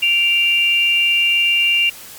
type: tone pair together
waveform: sine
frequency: 2343 / 2786 Hz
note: D7 / F7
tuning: -5 / -5 cents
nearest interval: minor third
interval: 300 cents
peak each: -20 / -13 dBFS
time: 0.02-1.9 s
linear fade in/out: 10 ms
effects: white hiss -37 dBFS RMS until 2.18 s + Opus 48 kbps